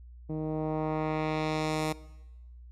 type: tone with low-pass filter sweep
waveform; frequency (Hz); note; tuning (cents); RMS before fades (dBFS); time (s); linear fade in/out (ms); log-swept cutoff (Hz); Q
10% pulse; 155.56; D#3; 0; -31; 0.29-1.93; 10; 320 to 12000; 0.84
effects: noise-tail reverb RT60 1.0 s tail -19 dB re dry + added 60 Hz sine -46 dBFS peak until 2.71 s